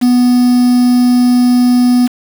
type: tone with quantisation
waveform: triangle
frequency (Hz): 246.8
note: B3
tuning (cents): -1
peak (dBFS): -4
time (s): 0.01-2.08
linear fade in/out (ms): 20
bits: 4
effects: none